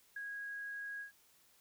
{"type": "tone with ADSR envelope", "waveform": "sine", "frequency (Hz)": 1648, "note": "G#6", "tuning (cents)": -14, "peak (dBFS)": -39, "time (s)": [0.16, 1.12], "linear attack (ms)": 5, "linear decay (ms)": 10, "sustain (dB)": -2, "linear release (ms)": 120, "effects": ["white hiss -68 dBFS RMS until 1.6 s"]}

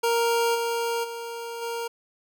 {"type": "tone with level steps", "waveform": "25% pulse", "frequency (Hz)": 466.2, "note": "A#4", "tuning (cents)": 0, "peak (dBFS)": [-17, -21, -29, -25], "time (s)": [0.03, 1.88], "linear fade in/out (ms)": 10, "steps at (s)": [0.54, 1.03, 1.61], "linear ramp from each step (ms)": 20, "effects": []}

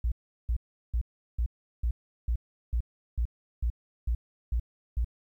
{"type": "tone bursts", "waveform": "sine", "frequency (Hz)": 58.4, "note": "A#1", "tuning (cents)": 4, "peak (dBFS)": -24, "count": 12, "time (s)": [0.04, 5.046], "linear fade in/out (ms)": 5, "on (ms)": 78, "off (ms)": 370, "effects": ["11-bit"]}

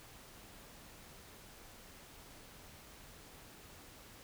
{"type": "silence", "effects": ["pink hiss -56 dBFS RMS until 4.23 s"]}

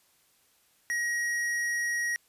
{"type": "tone with tanh clipping", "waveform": "triangle", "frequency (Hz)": 1895, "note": "A#6", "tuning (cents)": 28, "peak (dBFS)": -29, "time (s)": [0.9, 2.16], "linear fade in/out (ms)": 0, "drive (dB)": 17, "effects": ["white hiss -66 dBFS RMS until 2.28 s", "resampled to 32000 Hz"]}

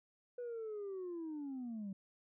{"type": "linear sweep", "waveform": "sine", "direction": "down", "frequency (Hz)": [493.9, 188.5], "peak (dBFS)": -39, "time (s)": [0.38, 1.93], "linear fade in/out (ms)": 5, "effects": ["tanh soft clip ceiling -39 dBFS"]}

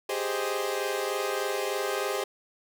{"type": "chord", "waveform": "sawtooth", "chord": "Ab major seventh", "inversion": "third", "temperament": "equal", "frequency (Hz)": [392, 415.3, 523.3, 622.3], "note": ["G4", "Ab4", "C5", "Eb5"], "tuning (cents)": [0, 0, 0, 0], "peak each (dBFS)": [-29, -29, -29, -32], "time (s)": [0.09, 2.24], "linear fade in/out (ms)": 5, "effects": []}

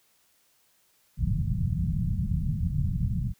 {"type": "low-pass noise", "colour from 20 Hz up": "white", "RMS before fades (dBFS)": -27, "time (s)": [1.17, 3.34], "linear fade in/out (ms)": 50, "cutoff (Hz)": 180, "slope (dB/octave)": 48, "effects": ["white hiss -66 dBFS RMS until 3.39 s"]}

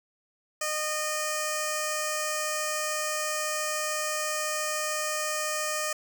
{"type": "tone with notch filter", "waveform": "5% pulse", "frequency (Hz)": 613, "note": "D#5", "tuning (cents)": -26, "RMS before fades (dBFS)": -30, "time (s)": [0.61, 5.93], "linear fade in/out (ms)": 5, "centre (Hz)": 3700, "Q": 0.85, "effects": []}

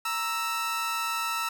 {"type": "tone pair together", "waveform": "sawtooth", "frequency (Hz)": [932.3, 1318.5], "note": ["A#5", "E6"], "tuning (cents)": [0, 0], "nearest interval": "tritone", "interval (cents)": 600, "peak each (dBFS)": [-30, -25], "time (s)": [0.05, 1.49], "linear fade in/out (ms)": 5, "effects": []}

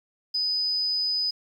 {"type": "tone", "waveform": "sine", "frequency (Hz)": 4994, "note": "D#8", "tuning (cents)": 6, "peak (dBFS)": -23, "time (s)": [0.34, 1.31], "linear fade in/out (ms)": 10, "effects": ["9-bit"]}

